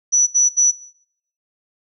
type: tone bursts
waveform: sine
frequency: 5920 Hz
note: F#8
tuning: in tune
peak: -11 dBFS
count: 3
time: 0.12-0.716 s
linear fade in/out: 20 ms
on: 150 ms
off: 73 ms
effects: noise-tail reverb RT60 0.7 s tail -20 dB re dry